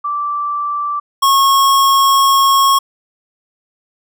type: tone pair in turn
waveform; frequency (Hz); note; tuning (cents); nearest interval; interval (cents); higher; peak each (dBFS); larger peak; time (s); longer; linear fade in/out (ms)
sine / square; 1168 / 1093; D6 / C#6; -10 / -25; minor second; 115; first; -16 / -9; second; 0.04-1 / 1.22-2.79; second; 10
effects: none